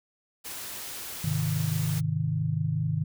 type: noise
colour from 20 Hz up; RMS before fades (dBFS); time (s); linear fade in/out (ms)
white; -38; 0.44-2.01; 20
type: chord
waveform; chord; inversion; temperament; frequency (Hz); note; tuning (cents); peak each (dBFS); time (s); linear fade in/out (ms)
sine; Ab major; none; equal; 103.83 / 130.81 / 155.56; Ab2 / C3 / Eb3; 0 / 0 / 0; -31 / -31 / -27; 1.24-3.04; 5
effects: none